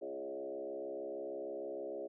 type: tone with frequency modulation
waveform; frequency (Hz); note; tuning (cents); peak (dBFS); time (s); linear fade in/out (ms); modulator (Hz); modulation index
sine; 482.1; B4; -42; -39; 0.01-2.08; 20; 66.5; 2.3
effects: none